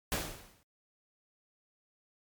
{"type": "noise with exponential decay", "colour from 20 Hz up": "pink", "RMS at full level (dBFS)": -30, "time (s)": [0.12, 0.63], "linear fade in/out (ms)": 0, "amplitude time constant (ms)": 110, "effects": ["MP3 96 kbps"]}